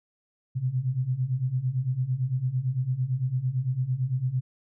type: beating tone pair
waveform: sine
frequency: 123.1 / 132 Hz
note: B2 / C3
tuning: -5 / +16 cents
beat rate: 8.9 Hz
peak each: -29 / -26 dBFS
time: 0.55-4.41 s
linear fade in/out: 20 ms
effects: none